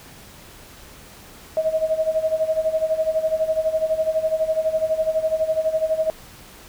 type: tone with tremolo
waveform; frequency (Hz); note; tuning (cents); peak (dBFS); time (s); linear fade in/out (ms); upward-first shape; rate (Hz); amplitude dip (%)
sine; 635; D#5; +35; -15; 1.57-6.1; 0; sine; 12; 80
effects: pink hiss -44 dBFS RMS until 6.68 s